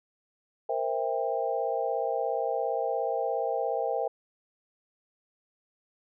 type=chord; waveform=sine; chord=C dominant seventh; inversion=third; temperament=equal with one note detuned; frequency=466.2 / 523.3 / 659.3 / 795.9 Hz; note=Bb4 / C5 / E5 / G5; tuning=0 / 0 / 0 / +26 cents; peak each=-32 dBFS; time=0.69-4.08 s; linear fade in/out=5 ms; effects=none